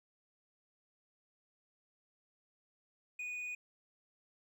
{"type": "tone with hard clipping", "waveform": "sine", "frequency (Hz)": 2471, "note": "D#7", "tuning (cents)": -13, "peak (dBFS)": -40, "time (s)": [3.19, 3.55], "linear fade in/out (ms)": 5, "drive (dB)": 3, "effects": []}